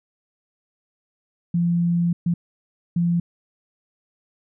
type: tone bursts at uneven times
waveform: sine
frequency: 171.9 Hz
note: F3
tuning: 27 cents flat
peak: -17 dBFS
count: 3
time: 1.54-2.13 / 2.26-2.34 / 2.96-3.2 s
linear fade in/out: 5 ms
effects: none